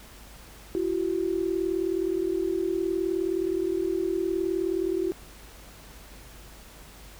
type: tone pair together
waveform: sine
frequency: 339.3 / 378.6 Hz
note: F4 / F#4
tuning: -50 / +40 cents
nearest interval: major second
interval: 190 cents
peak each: -27 dBFS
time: 0.75-5.12 s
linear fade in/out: 0 ms
effects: added 50 Hz sine -49 dBFS peak until 7.19 s + pink hiss -49 dBFS RMS until 7.19 s